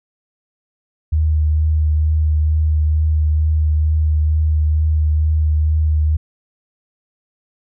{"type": "tone with vibrato", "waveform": "sine", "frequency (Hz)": 77.2, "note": "D#2", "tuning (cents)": -13, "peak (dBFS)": -12, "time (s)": [1.12, 6.17], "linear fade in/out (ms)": 10, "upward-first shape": "triangle", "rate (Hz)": 2.2, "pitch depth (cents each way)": 20, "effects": []}